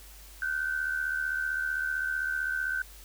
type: tone pair together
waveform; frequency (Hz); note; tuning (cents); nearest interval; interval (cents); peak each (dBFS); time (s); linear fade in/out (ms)
sine; 1462 / 1537.6; F#6 / G6; -21 / -34; minor second; 87; -34 / -29; 0.42-2.82; 2
effects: added 50 Hz sine -49 dBFS peak until 3.04 s + white hiss -52 dBFS RMS until 3.04 s